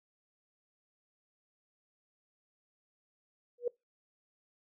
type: tone with exponential growth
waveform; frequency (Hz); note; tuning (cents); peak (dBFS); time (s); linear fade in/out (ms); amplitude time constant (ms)
sine; 483.4; B4; -37; -25; 3.58-3.68; 5; 20
effects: noise-tail reverb RT60 0.2 s tail -24 dB re dry